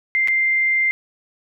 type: tone with dropouts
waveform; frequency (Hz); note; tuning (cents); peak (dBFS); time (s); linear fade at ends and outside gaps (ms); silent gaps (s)
sine; 2093; C7; 0; -15; 0.15-0.91; 0; 0.275-0.283
effects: none